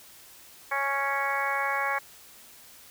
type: harmonic tone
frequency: 277.2 Hz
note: C#4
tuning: in tune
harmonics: 2 / 3 / 4 / 5 / 6 / 7 / 8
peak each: -36 / -32 / -31 / -36 / -32 / -35 / -33 dBFS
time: 0.71-1.99 s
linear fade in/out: 10 ms
effects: white hiss -51 dBFS RMS until 2.9 s